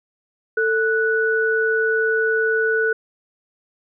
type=tone pair together; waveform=sine; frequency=444.7 / 1478.6 Hz; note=A4 / F#6; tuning=+18 / -2 cents; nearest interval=octave + major sixth; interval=2080 cents; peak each=-19 dBFS; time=0.57-2.93 s; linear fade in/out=5 ms; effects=none